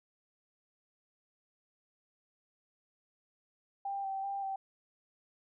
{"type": "tone with vibrato", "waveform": "sine", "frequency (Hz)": 784, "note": "G5", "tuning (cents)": 0, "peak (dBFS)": -34, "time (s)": [3.85, 4.56], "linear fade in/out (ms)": 5, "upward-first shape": "square", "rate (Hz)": 2.6, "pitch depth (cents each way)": 18, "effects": []}